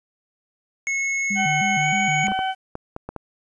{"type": "tone with pitch glide", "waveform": "square", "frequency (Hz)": [2185, 2237], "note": ["C#7", "C#7"], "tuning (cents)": [-26, 15], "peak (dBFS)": -22, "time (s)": [0.87, 2.27], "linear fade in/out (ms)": 0, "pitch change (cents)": 41, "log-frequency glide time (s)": [1.78, 1.87]}
{"type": "tone with vibrato", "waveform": "sine", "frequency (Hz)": 174.61, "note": "F3", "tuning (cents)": 0, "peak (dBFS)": -25, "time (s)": [1.3, 2.33], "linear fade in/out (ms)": 10, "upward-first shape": "square", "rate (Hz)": 3.2, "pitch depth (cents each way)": 250}
{"type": "harmonic tone", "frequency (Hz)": 760, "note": "F#5", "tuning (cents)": 46, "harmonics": [1, 2, 3, 4], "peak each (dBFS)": [-22, -30, -36, -32], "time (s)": [1.35, 2.55], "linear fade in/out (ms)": 50}
{"type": "clicks", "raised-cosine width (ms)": 1, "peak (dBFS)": -17, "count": 7, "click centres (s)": [2.283, 2.318, 2.391, 2.754, 2.964, 3.09, 3.163]}
{"effects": ["resampled to 22050 Hz", "9-bit"]}